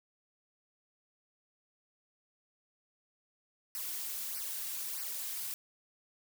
blue noise with flanger, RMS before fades -39 dBFS, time 3.75-5.54 s, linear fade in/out 0 ms, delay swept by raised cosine 0.28 to 4.08 ms, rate 1.6 Hz, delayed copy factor -1, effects none

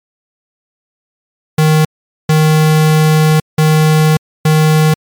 square tone bursts at uneven times, 155.56 Hz, D#3, in tune, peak -7 dBFS, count 4, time 1.58-1.85 / 2.29-3.4 / 3.58-4.17 / 4.45-4.94 s, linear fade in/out 5 ms, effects MP3 96 kbps

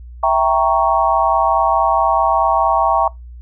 sine chord, E diminished seventh, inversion none, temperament equal, 659.3 / 784 / 932.3 / 1108.7 Hz, E5 / G5 / Bb5 / Db6, 0 / 0 / 0 / 0 cents, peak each -17 dBFS, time 0.23-3.08 s, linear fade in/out 5 ms, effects noise-tail reverb RT60 0.2 s tail -24 dB re dry + added 60 Hz sine -32 dBFS peak until 3.41 s

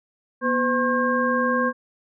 sine tone cluster, 242.7 / 510 / 1074 / 1606 Hz, B3 / C5 / C6 / G6, -30 / -44 / +45 / +41 cents, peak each -24 / -24 / -24 / -25 dBFS, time 0.41-1.73 s, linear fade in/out 50 ms, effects none

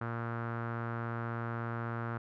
sawtooth tone with low-pass filter, 116.4 Hz, A#2, 2 cents flat, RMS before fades -37 dBFS, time 0.01-2.18 s, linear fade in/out 5 ms, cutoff 1400 Hz, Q 3.7, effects none

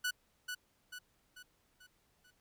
sawtooth tone with echo, 1480 Hz, F#6, in tune, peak -29 dBFS, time 0.04-0.11 s, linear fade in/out 10 ms, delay 440 ms, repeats 5, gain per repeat -6 dB, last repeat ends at 2.31 s, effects pink hiss -74 dBFS RMS until 2.4 s

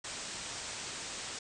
white low-pass noise, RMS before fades -42 dBFS, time 0.04-1.39 s, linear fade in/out 5 ms, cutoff 8600 Hz, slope 96 dB/octave, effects none

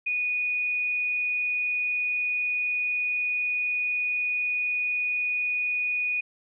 sine tone, 2469 Hz, D#7, 14 cents flat, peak -24 dBFS, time 0.06-6.21 s, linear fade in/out 10 ms, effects none

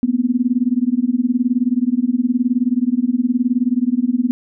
sine tone with tremolo, 246.9 Hz, B3, in tune, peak -10 dBFS, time 0.03-4.31 s, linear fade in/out 0 ms, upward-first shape sine, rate 19 Hz, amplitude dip 95%, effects none

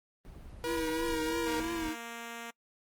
brown noise, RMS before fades -46 dBFS, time 0.25-1.89 s, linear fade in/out 0 ms
square tone with vibrato, 325.1 Hz, E4, 24 cents flat, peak -34 dBFS, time 0.64-1.96 s, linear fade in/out 50 ms, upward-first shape triangle, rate 3 Hz, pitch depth 76 cents each way
sawtooth tone with pitch glide, 480.5 to 472.5 Hz, B4 to A#4, -48 to +23 cents, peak -29 dBFS, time 0.64-1.6 s, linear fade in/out 0 ms, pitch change -29 cents, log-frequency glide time 1.05-1.16 s
5% pulse tone, 233.1 Hz, A#3, in tune, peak -29 dBFS, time 1.46-2.51 s, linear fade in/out 10 ms
effects noise-tail reverb RT60 0.1 s tail -25 dB re dry + Opus 24 kbps

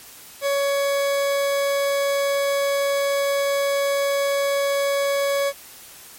40% pulse tone, 560 Hz, C#5, 18 cents sharp, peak -18 dBFS, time 0.41-5.53 s, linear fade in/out 50 ms, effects white hiss -43 dBFS RMS until 6.18 s + MP3 64 kbps

